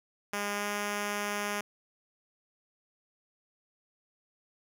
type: tone with pitch glide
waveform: 5% pulse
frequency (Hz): 204.2 to 205.7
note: G#3 to G#3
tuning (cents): -29 to -16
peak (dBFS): -20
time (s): 0.33-1.61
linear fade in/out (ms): 5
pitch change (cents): +13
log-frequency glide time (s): 0.55-0.65
effects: none